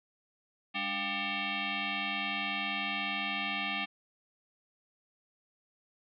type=tone with frequency modulation; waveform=sine; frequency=202.9 Hz; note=G#3; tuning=40 cents flat; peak=-31 dBFS; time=0.74-3.86 s; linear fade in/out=20 ms; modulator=496 Hz; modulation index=6.4; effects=none